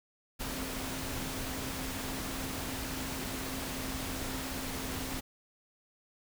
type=tone in noise; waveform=sine; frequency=262.6 Hz; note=C4; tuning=6 cents sharp; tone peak=-42 dBFS; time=0.39-5.21 s; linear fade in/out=20 ms; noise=pink; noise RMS=-38 dBFS; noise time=0.39-5.21 s; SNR=-7 dB; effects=none